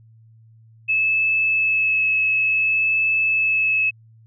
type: tone with vibrato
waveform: sine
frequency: 2600 Hz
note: E7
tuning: 24 cents flat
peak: -16 dBFS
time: 0.88-3.91 s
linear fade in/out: 20 ms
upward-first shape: sine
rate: 0.56 Hz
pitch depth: 10 cents each way
effects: added 112 Hz sine -47 dBFS peak until 4.26 s